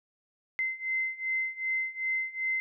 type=beating tone pair; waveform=sine; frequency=2066 / 2068.6 Hz; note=C7 / C7; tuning=-22 / -20 cents; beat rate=2.6 Hz; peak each=-33 / -31 dBFS; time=0.59-2.6 s; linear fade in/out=0 ms; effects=none